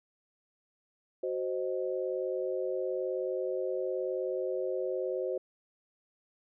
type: chord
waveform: sine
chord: C diminished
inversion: second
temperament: equal with one note detuned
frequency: 373 / 523.3 / 622.3 Hz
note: Gb4 / C5 / Eb5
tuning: +14 / 0 / 0 cents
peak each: -34 / -33 / -39 dBFS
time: 1.23-5.38 s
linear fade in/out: 5 ms
effects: none